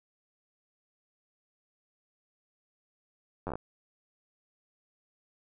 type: slowing click train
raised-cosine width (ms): 1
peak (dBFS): -21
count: 7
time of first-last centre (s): 3.47-3.555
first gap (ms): 10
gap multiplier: 1.14
effects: none